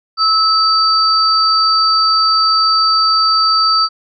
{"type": "tone pair together", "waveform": "sine", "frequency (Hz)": [1300, 4633], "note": ["E6", "D8"], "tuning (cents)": [-24, -24], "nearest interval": "octave + minor seventh", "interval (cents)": 2200, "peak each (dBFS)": -12, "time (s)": [0.17, 3.89], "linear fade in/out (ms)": 50, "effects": []}